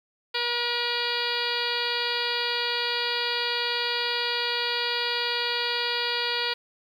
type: harmonic tone with a mistuned harmonic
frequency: 479.4 Hz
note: A#4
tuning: 48 cents sharp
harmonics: 1 / 2 / 3 / 4 / 5 / 6 / 7 / 8 / 9 / 10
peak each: -34 / -34 / -34 / -34 / -34 / -34 / -34 / -34 / -34 / -34 dBFS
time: 0.34-6.54 s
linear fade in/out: 10 ms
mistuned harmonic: 10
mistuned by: -25 cents
effects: 9-bit